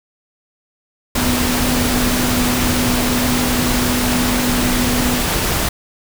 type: tone in noise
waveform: sine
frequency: 246.9 Hz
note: B3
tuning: in tune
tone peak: -18 dBFS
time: 1.17-5.21 s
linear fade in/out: 5 ms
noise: pink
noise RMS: -18 dBFS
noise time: 1.15-5.69 s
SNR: -3 dB
effects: none